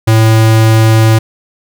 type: tone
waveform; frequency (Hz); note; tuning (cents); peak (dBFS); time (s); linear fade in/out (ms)
square; 111.2; A2; +19; -5; 0.07-1.19; 10
effects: none